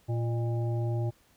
harmonic tone with a mistuned harmonic, 116.2 Hz, A#2, 5 cents flat, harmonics 1 / 3 / 5 / 7, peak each -27 / -37 / -41 / -44 dBFS, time 0.08-1.11 s, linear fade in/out 20 ms, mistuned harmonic 5, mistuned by +68 cents, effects pink hiss -64 dBFS RMS until 1.36 s

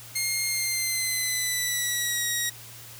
10% pulse tone with pitch glide, 2131 to 1898.5 Hz, C7 to A#6, +31 to +31 cents, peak -16 dBFS, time 0.15-2.5 s, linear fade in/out 10 ms, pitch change -200 cents, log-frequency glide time 0.47-2.26 s, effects added 116 Hz sine -49 dBFS peak until 2.99 s + white hiss -45 dBFS RMS until 2.99 s

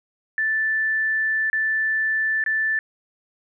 sine tone with dropouts, 1760 Hz, A6, in tune, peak -19 dBFS, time 0.38-2.79 s, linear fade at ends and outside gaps 1 ms, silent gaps 1.5-1.53 / 2.439-2.462 s, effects none

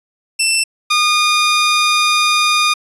15% pulse tone pair in turn, 2676 / 1219.9 Hz, E7 / D#6, +25 / -35 cents, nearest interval octave + major second, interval 1360 cents, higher first, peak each -5 dBFS, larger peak neither, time 0.39-0.64 / 0.9-2.74 s, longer second, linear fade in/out 10 ms, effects resampled to 24000 Hz

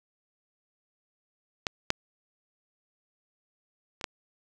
clicks, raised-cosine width 0.2 ms, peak -10 / -6 / -23 / -12 dBFS, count 4, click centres 1.668 / 1.904 / 4.012 / 4.042 s, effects none

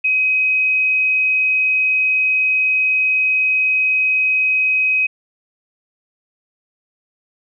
sine tone, 2528 Hz, D#7, 27 cents sharp, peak -13 dBFS, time 0.04-5.07 s, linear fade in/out 10 ms, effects none

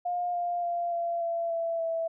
sine tone with pitch steps, 709 / 700.5 / 692 / 683.7 / 675.4 / 667.3 / 659.2 Hz, F5 / F5 / F5 / F5 / E5 / E5 / E5, +26 / +5 / -16 / -37 / +42 / +21 / 0 cents, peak -27 dBFS, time 0.05-2.08 s, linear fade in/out 10 ms, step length 290 ms, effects none

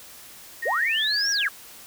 sine tone with pitch glide, 1864.7 to 1642.2 Hz, A#6 to G#6, 0 to -20 cents, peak -26 dBFS, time 0.62-1.49 s, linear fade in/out 10 ms, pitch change -220 cents, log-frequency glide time 0.82-1.23 s
sine linear two-way sweep, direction up then down, 365.5 to 5810 to 1034 Hz, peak -22 dBFS, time 0.65-1.49 s, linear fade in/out 20 ms, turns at 1.31 s
effects white hiss -45 dBFS RMS until 1.86 s

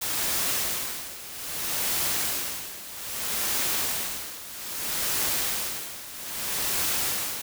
white noise with tremolo, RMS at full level -26 dBFS, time 0.01-7.42 s, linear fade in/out 10 ms, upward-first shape sine, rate 0.62 Hz, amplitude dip 80%, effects none

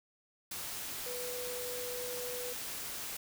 sine tone in noise, 493.9 Hz, B4, in tune, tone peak -40 dBFS, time 1.06-2.53 s, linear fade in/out 5 ms, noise white, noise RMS -41 dBFS, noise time 0.51-3.17 s, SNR -2 dB, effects none

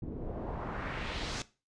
pink noise with low-pass filter sweep, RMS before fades -38 dBFS, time 0.02-1.42 s, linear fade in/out 2 ms, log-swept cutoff 270 to 6400 Hz, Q 1.5, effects noise-tail reverb RT60 0.3 s tail -17 dB re dry + resampled to 22050 Hz

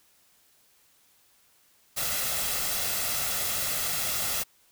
white noise with comb filter, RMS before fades -29 dBFS, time 1.96-4.44 s, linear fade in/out 20 ms, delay 1.5 ms, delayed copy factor +0.5, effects white hiss -63 dBFS RMS until 4.71 s

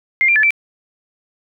sine tone with pitch steps, 2111 / 2375 / 1730 / 2334 Hz, C7 / D7 / A6 / D7, +15 / +19 / -30 / -11 cents, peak -10 dBFS, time 0.21-0.506 s, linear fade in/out 0 ms, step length 74 ms, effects none

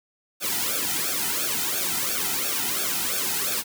white noise with flanger, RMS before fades -26 dBFS, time 0.4-3.64 s, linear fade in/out 50 ms, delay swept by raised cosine 0.99 to 1.82 ms, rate 2.9 Hz, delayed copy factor -0.95, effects none

